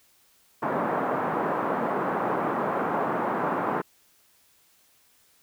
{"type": "band-pass noise", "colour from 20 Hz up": "white", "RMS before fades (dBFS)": -27, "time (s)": [0.62, 3.82], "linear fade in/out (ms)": 10, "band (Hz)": [160, 1200], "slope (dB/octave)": 24, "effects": ["white hiss -62 dBFS RMS until 5.42 s"]}